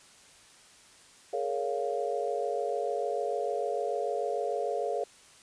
sine chord, Bb minor seventh, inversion third, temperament just, 419.5 / 466.2 / 559.4 / 699.2 Hz, Ab4 / Bb4 / Db5 / F5, +17 / 0 / +16 / +2 cents, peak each -34 dBFS, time 1.33-5.04 s, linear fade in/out 5 ms, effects white hiss -56 dBFS RMS until 5.42 s + resampled to 22050 Hz

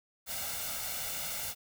white noise with comb filter, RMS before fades -37 dBFS, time 0.26-1.55 s, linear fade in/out 50 ms, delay 1.4 ms, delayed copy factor +0.65, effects none

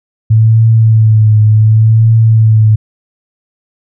sine tone with vibrato, 110 Hz, A2, in tune, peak -3 dBFS, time 0.3-2.76 s, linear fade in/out 10 ms, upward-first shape triangle, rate 0.68 Hz, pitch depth 49 cents each way, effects none

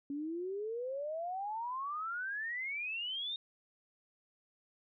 sine exponential sweep, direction up, 277.2 to 3724 Hz, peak -36 dBFS, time 0.1-3.36 s, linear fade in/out 2 ms, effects none

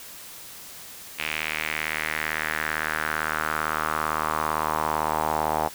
sawtooth tone with band-pass filter sweep, 77.78 Hz, D#2, in tune, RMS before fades -27 dBFS, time 1.18-5.69 s, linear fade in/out 20 ms, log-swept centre 2500 to 810 Hz, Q 3.4, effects white hiss -42 dBFS RMS until 5.74 s

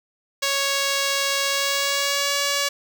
5% pulse tone with pitch glide, 554.4 to 566 Hz, C#5 to C#5, 0 to +36 cents, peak -9 dBFS, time 0.42-2.69 s, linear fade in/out 10 ms, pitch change +36 cents, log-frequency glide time 1.46-2.37 s, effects none

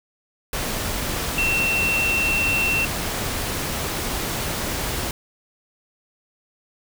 sine tone in noise, 2700 Hz, E7, 41 cents sharp, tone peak -19 dBFS, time 1.38-2.85 s, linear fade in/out 2 ms, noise pink, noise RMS -26 dBFS, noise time 0.53-5.11 s, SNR +4 dB, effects none

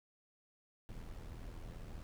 brown noise with amplitude modulation, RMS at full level -45 dBFS, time 0.89-2.03 s, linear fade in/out 0 ms, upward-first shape sine, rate 81.9 Hz, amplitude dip 55%, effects none

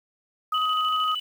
sine tone, 1257 Hz, D#6, 17 cents sharp, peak -22 dBFS, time 0.52-1.15 s, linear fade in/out 5 ms
sine tone with tremolo, 2973 Hz, F#7, 8 cents sharp, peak -26 dBFS, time 0.54-1.2 s, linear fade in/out 5 ms, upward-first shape square, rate 13 Hz, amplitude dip 50%
effects 8-bit

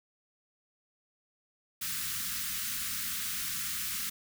white band-stop noise, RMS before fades -35 dBFS, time 1.81-4.1 s, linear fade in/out 10 ms, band 250 to 1200 Hz, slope 48 dB/octave, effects none

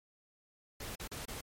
pink noise with dropouts, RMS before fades -43 dBFS, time 0.8-1.41 s, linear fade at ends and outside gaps 5 ms, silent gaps 0.955-0.996 / 1.076-1.114 / 1.255-1.281 s, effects MP3 64 kbps

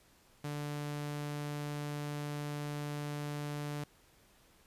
sawtooth tone, 146.83 Hz, D3, in tune, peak -33 dBFS, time 0.44-3.84 s, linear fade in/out 5 ms, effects pink hiss -65 dBFS RMS until 4.66 s + resampled to 32000 Hz

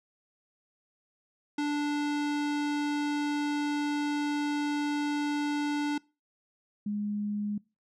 square / sine tone pair in turn, 293 / 207.2 Hz, D4 / G#3, -4 / -4 cents, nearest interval tritone, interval 600 cents, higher first, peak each -28 / -29 dBFS, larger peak first, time 1.58-5.98 / 6.86-7.58 s, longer first, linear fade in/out 5 ms, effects noise-tail reverb RT60 0.3 s tail -24 dB re dry + low-pass 6000 Hz 12 dB/octave

